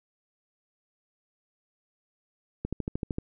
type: click train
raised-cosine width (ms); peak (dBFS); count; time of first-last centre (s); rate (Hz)
3; -17; 8; 2.65-3.184; 13.1
effects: none